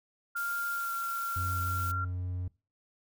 sine tone with pitch glide, 1396.9 to 1376.1 Hz, F6 to F6, 0 to -26 cents, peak -31 dBFS, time 0.35-2.05 s, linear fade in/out 10 ms, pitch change -26 cents, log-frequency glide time 0.72-0.92 s
blue noise, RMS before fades -43 dBFS, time 0.36-1.92 s, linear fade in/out 10 ms
triangle tone, 90.4 Hz, F#2, 40 cents flat, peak -30 dBFS, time 1.36-2.48 s, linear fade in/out 5 ms
effects noise-tail reverb RT60 0.3 s tail -22 dB re dry

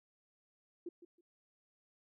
sine tone with echo, 347 Hz, F4, 11 cents flat, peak -40 dBFS, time 0.86-0.89 s, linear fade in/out 5 ms, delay 160 ms, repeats 2, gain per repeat -13 dB, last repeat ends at 1.21 s, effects none

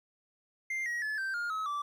triangle tone with pitch steps, 2097 / 1900.9 / 1723.1 / 1561.9 / 1415.8 / 1283.4 / 1163.4 Hz, C7 / A#6 / A6 / G6 / F6 / E6 / D6, +3 / +33 / -37 / -7 / +23 / -47 / -17 cents, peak -30 dBFS, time 0.7-1.82 s, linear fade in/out 5 ms, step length 160 ms, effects 12-bit

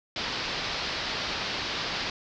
white low-pass noise, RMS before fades -32 dBFS, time 0.16-2.1 s, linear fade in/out 2 ms, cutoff 5100 Hz, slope 48 dB/octave, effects none

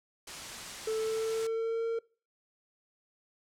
white noise, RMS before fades -41 dBFS, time 0.27-1.47 s, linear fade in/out 5 ms
triangle tone with pitch glide, 440 to 457.6 Hz, A4 to A#4, 0 to -32 cents, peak -27 dBFS, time 0.87-1.99 s, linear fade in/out 5 ms, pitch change +68 cents, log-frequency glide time 0.99-1.85 s
effects noise-tail reverb RT60 0.4 s tail -24 dB re dry + low-pass 8000 Hz 12 dB/octave

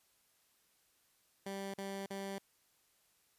15% pulse tone bursts, 196 Hz, G3, in tune, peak -34 dBFS, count 3, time 1.46-2.384 s, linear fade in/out 5 ms, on 280 ms, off 42 ms, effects white hiss -73 dBFS RMS until 3.38 s + resampled to 32000 Hz

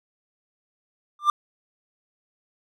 triangle tone with exponential growth, 1189 Hz, D6, 21 cents sharp, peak -9 dBFS, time 1.19-1.3 s, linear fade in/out 2 ms, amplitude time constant 23 ms, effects none

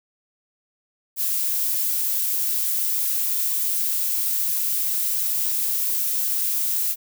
violet noise, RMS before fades -23 dBFS, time 1.16-6.96 s, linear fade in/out 50 ms, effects none

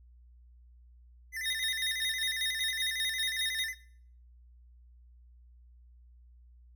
square tone with vibrato, 1905 Hz, A#6, 37 cents sharp, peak -35 dBFS, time 1.32-3.75 s, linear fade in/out 50 ms, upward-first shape square, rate 11 Hz, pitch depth 110 cents each way
square tone with tremolo, 3728 Hz, A#7, 1 cent flat, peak -30 dBFS, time 1.43-3.67 s, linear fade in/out 50 ms, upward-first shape square, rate 5.1 Hz, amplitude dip 55%
effects noise-tail reverb RT60 0.6 s tail -19 dB re dry + added 60 Hz sine -54 dBFS peak until 6.75 s

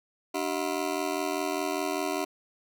20% pulse ring-modulated tone, 338.1 Hz, E4, 44 cents sharp, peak -20 dBFS, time 0.34-2.25 s, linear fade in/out 10 ms, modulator 42.5 Hz, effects none

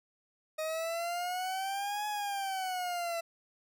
40% pulse exponential two-way sweep, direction up then down, 622.3 to 844 to 667 Hz, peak -32 dBFS, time 0.58-3.21 s, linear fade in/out 10 ms, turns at 2.07 s, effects none

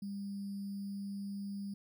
sine tone with sample-and-hold, 199.3 Hz, G3, 29 cents sharp, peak -38 dBFS, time 0.02-1.74 s, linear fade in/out 5 ms, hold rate 4900 Hz, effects none

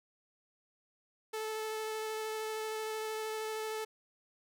sawtooth tone with vibrato, 436.3 Hz, A4, 15 cents flat, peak -32 dBFS, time 1.33-3.85 s, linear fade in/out 10 ms, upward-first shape sine, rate 13 Hz, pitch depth 10 cents each way, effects none

